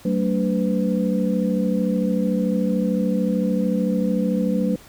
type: tone cluster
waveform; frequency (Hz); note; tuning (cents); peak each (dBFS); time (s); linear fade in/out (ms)
sine; 190.1 / 223.6 / 288 / 502; F#3 / A3 / D4 / B4; +47 / +28 / -34 / +28; -21 / -23 / -27 / -26; 0.05-4.76; 5
effects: pink hiss -47 dBFS RMS until 4.88 s